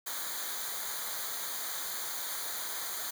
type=noise with comb filter; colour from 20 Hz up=white; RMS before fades=-37 dBFS; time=0.06-3.11 s; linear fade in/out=10 ms; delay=0.37 ms; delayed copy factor=-0.85; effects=none